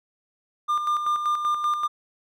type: tone with tremolo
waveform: triangle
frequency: 1200 Hz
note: D6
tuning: 37 cents sharp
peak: -18 dBFS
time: 0.68-1.88 s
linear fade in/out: 20 ms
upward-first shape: square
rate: 5.2 Hz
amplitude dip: 50%
effects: none